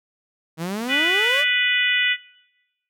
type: exponential sweep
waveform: sawtooth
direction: up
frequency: 155.56 to 622.3 Hz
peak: -21 dBFS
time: 0.57-1.45 s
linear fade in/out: 50 ms
type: harmonic tone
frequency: 493.9 Hz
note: B4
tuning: in tune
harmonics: 3 / 4 / 5 / 6 / 7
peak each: -26 / -21 / -23 / -23 / -29 dBFS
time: 0.88-2.17 s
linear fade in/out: 50 ms
effects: noise-tail reverb RT60 1.0 s tail -21 dB re dry